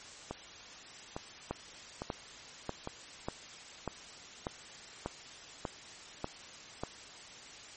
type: two click trains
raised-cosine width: 1 ms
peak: -20 / -23 dBFS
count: 10 / 4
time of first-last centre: 1.51-6.835 / 0.31-2.874 s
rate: 1.69 / 1.17 Hz
effects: white hiss -50 dBFS RMS until 7.76 s + MP3 32 kbps